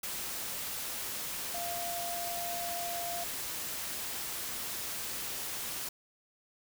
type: tone in noise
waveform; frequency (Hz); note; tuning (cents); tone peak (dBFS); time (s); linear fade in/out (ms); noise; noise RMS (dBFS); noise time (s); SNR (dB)
sine; 693; F5; -14; -37; 1.54-3.24; 5; white; -38; 0.03-5.89; -2
effects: none